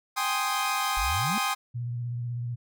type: chord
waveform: sawtooth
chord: Ab major seventh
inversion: third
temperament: equal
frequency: 784 / 830.6 / 1046.5 / 1244.5 Hz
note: G5 / Ab5 / C6 / Eb6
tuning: 0 / 0 / 0 / 0 cents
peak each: -28 / -30 / -27 / -26 dBFS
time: 0.16-1.55 s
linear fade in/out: 20 ms
type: exponential sweep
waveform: sine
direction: up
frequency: 42.13 to 233.1 Hz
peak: -29 dBFS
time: 0.97-1.38 s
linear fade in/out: 0 ms
type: tone with vibrato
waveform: sine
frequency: 120.2 Hz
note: B2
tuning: 46 cents flat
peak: -29 dBFS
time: 1.74-2.56 s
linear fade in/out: 20 ms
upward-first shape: triangle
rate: 16 Hz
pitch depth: 39 cents each way
effects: none